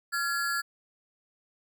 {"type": "ring-modulated tone", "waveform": "square", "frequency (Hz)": 1532, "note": "G6", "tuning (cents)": -40, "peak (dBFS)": -25, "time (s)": [0.12, 0.62], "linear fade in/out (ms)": 20, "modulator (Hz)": 150, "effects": []}